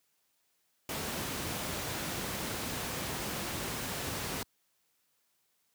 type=noise; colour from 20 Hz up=pink; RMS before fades=-36 dBFS; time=0.89-4.43 s; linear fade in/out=2 ms; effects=white hiss -75 dBFS RMS until 5.74 s + high-pass 80 Hz 12 dB/octave